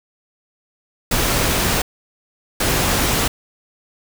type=noise bursts at uneven times; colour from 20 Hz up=pink; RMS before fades=-18 dBFS; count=2; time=1.11-1.82 / 2.6-3.28 s; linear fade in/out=5 ms; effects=none